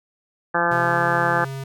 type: harmonic tone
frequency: 171.5 Hz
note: F3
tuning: 31 cents flat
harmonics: 1 / 2 / 3 / 4 / 5 / 6 / 7 / 8 / 9 / 10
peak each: -31 / -29 / -26 / -27 / -24 / -30 / -25 / -29 / -24 / -27 dBFS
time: 0.54-1.45 s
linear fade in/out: 10 ms
type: tone with pitch glide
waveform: square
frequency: 130.81 to 135.34 Hz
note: C3 to C#3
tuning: 0 to -41 cents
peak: -29 dBFS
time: 0.71-1.64 s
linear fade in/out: 5 ms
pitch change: +59 cents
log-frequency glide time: 0.83-0.96 s
effects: none